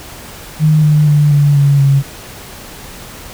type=tone with pitch steps; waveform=sine; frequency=154.3 / 150.95 / 147.67 / 144.47 / 141.33 / 138.26 Hz; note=D#3 / D3 / D3 / D3 / C#3 / C#3; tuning=-14 / +48 / +10 / -28 / +34 / -4 cents; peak=-6 dBFS; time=0.59-2.03 s; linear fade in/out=50 ms; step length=240 ms; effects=pink hiss -32 dBFS RMS until 3.33 s